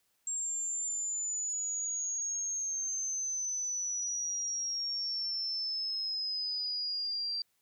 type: exponential sweep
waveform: sine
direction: down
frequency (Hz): 7480 to 4699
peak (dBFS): -32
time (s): 0.27-7.42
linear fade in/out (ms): 2
effects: white hiss -75 dBFS RMS until 7.61 s